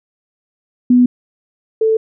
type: tone pair in turn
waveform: sine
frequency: 247.1 / 441.9 Hz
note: B3 / A4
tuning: +1 / +7 cents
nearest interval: minor seventh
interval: 1006 cents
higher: second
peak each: -6 / -10 dBFS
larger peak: first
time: 0.9-1.06 / 1.81-1.97 s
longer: neither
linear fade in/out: 5 ms
effects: none